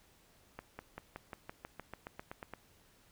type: accelerating click train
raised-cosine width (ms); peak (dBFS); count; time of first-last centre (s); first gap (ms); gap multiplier
0.5; -28; 14; 0.59-2.537; 200; 0.95
effects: pink hiss -66 dBFS RMS until 3.11 s